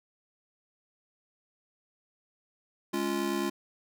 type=chord; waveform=square; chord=Db major; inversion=second; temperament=just; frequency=207.9 / 277.2 / 346.5 Hz; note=Ab3 / Db4 / F4; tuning=+2 / 0 / -14 cents; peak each=-35 / -35 / -32 dBFS; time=2.93-3.5 s; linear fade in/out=10 ms; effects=none